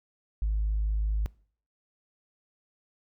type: tone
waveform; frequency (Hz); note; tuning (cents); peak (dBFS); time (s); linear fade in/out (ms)
sine; 52.6; G#1; +23; -23; 0.42-1.26; 0
effects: noise-tail reverb RT60 0.5 s tail -24 dB re dry + tanh soft clip ceiling -21 dBFS